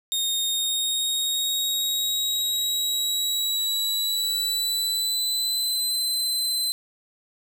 sawtooth tone with pitch glide, 3700 to 4058 Hz, A#7 to B7, -14 to +46 cents, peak -20 dBFS, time 0.12-6.72 s, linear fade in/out 0 ms, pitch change +160 cents, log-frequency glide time 0.51-5.97 s, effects 8-bit

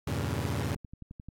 sawtooth chord, E diminished seventh, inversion none, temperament equal with one note detuned, 82.41 / 98 / 116.54 / 139.8 Hz, E2 / G2 / Bb2 / Db3, 0 / 0 / 0 / +15 cents, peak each -31 dBFS, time 0.07-0.75 s, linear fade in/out 5 ms
click train, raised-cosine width 5 ms, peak -31 dBFS, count 7, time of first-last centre 0.76-1.286 s, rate 11.4 Hz
effects AAC 48 kbps

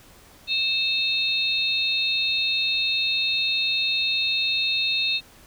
sine tone cluster, 2630 / 3700 / 4220 Hz, E7 / A#7 / C8, -5 / -14 / +14 cents, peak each -25 / -24 / -27 dBFS, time 0.47-5.21 s, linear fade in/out 50 ms, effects pink hiss -51 dBFS RMS until 5.46 s

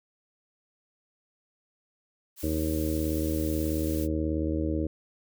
blue noise, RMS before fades -41 dBFS, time 2.36-4.08 s, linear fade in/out 50 ms
harmonic tone, 78.4 Hz, D#2, 14 cents sharp, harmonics 1 / 2 / 3 / 4 / 5 / 6 / 7, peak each -30 / -38 / -37 / -29 / -39 / -37 / -37 dBFS, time 2.43-4.87 s, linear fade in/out 5 ms
effects none

